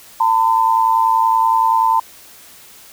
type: tone pair together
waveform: sine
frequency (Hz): 902 / 1012.5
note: A5 / B5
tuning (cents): +43 / +43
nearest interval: major second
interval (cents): 200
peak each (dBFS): -13 / -15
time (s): 0.2-2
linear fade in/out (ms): 5
effects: white hiss -42 dBFS RMS until 2.92 s